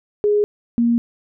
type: tone pair in turn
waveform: sine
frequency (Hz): 415.3 / 235.2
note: G#4 / A#3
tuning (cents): 0 / +16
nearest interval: minor seventh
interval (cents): 984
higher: first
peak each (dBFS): -13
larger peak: neither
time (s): 0.24-0.44 / 0.78-0.98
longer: neither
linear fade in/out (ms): 0
effects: none